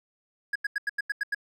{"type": "tone bursts", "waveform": "triangle", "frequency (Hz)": 1661.2, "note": "G#6", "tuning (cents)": 0, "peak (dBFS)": -23, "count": 8, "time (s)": [0.53, 1.347], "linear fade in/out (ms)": 5, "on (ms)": 26, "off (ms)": 87, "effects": []}